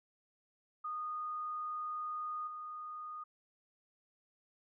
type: tone with level steps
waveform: sine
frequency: 1232 Hz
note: D#6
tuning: 17 cents flat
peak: -37 / -42 dBFS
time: 0.84-3.24 s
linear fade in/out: 10 ms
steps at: 2.47 s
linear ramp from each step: 5 ms
effects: none